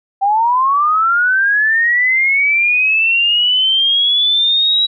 sine linear sweep, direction up, 773 to 3889 Hz, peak -10 dBFS, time 0.21-4.87 s, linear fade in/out 20 ms, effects none

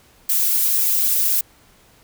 violet noise with flanger, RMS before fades -18 dBFS, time 0.29-1.41 s, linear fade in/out 5 ms, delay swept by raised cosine 1.2 to 5.2 ms, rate 3.9 Hz, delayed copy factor +1, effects pink hiss -53 dBFS RMS until 2.03 s

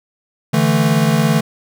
square chord, D suspended second, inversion none, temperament equal, 146.83 / 164.81 / 220 Hz, D3 / E3 / A3, 0 / 0 / 0 cents, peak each -17 dBFS, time 0.53-1.41 s, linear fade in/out 10 ms, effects none

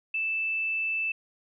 sine tone, 2640 Hz, E7, 2 cents sharp, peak -26 dBFS, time 0.14-1.12 s, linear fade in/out 5 ms, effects none

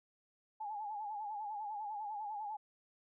sine tone with vibrato, 842 Hz, G#5, 24 cents sharp, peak -39 dBFS, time 0.6-2.57 s, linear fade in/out 10 ms, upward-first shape sine, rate 10 Hz, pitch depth 75 cents each way, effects none

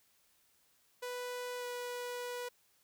sawtooth tone with pitch glide, 493.9 to 489.6 Hz, B4 to B4, 0 to -15 cents, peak -35 dBFS, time 1.02-2.49 s, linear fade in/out 10 ms, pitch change -15 cents, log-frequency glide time 1.58-1.65 s, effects white hiss -71 dBFS RMS until 2.83 s

